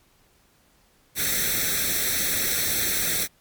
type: noise with comb filter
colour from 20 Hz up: white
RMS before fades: -24 dBFS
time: 1.15-3.28 s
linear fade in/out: 50 ms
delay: 0.51 ms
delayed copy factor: +0.8
effects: pink hiss -61 dBFS RMS until 3.4 s + MP3 96 kbps